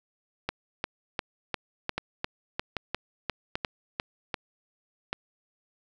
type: two click trains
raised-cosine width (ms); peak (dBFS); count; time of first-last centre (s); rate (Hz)
0.3; -13 / -12; 5 / 11; 1.98-5.13 / 0.49-3.999; 1.27 / 2.85
effects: none